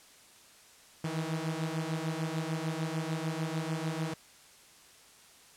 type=beating tone pair; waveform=sawtooth; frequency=156.7 / 163.4 Hz; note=D#3 / E3; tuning=+13 / -15 cents; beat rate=6.7 Hz; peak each=-31 dBFS; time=1.04-4.14 s; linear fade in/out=5 ms; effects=white hiss -57 dBFS RMS until 5.56 s + low-pass 10000 Hz 12 dB/octave